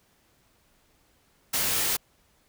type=noise with comb filter; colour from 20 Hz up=white; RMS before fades=-26 dBFS; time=1.53-1.97 s; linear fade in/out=10 ms; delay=17 ms; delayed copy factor=-0.55; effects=pink hiss -65 dBFS RMS until 2.48 s